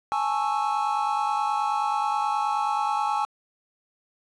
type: chord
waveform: triangle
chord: A major seventh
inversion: third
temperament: equal with one note detuned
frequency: 830.6 / 880 / 1104.9 / 1318.5 Hz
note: G#5 / A5 / C#6 / E6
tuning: 0 / 0 / -6 / 0 cents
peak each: -24 / -27 / -28 / -29 dBFS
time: 0.12-3.25 s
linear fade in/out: 0 ms
effects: resampled to 22050 Hz + 8-bit